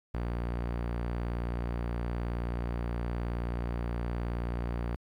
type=tone; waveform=sawtooth; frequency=59 Hz; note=A#1; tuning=22 cents sharp; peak=-27 dBFS; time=0.14-4.96 s; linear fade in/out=5 ms; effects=low-pass 2000 Hz 12 dB/octave + 11-bit